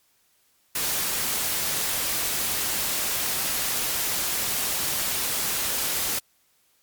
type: noise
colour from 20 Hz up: white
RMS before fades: -26 dBFS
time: 0.75-6.19 s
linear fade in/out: 5 ms
effects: white hiss -65 dBFS RMS until 6.82 s + MP3 96 kbps